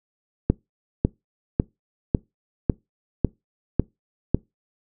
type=click train; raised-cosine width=3 ms; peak=-3 dBFS; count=8; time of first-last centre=0.5-4.346 s; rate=1.82 Hz; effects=noise-tail reverb RT60 0.2 s tail -24 dB re dry